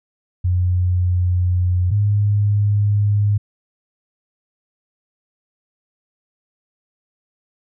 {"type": "tone pair in turn", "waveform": "sine", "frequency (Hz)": [89.9, 103.07], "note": ["F#2", "G#2"], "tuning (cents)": [-49, -13], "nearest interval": "major second", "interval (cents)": 236, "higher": "second", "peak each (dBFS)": [-14, -13], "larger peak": "second", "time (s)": [[0.44, 1.91], [1.91, 3.38]], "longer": "neither", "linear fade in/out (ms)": 10, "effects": []}